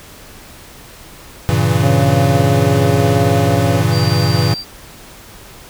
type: chord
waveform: square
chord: G diminished seventh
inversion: none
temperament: equal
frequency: 98 / 116.54 / 138.59 / 164.81 Hz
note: G2 / Bb2 / Db3 / Fb3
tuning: 0 / 0 / 0 / 0 cents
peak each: -18 / -17 / -19 / -19 dBFS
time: 1.49-4.54 s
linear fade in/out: 0 ms
type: harmonic tone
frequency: 138.4 Hz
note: C#3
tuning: 2 cents flat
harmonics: 1 / 2 / 3 / 4 / 5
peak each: -21 / -21 / -21 / -21 / -21 dBFS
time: 1.83-3.81 s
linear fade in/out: 2 ms
type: tone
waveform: sine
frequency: 4699 Hz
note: D8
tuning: in tune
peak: -23 dBFS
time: 3.9-4.65 s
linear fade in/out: 50 ms
effects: pink hiss -38 dBFS RMS until 5.69 s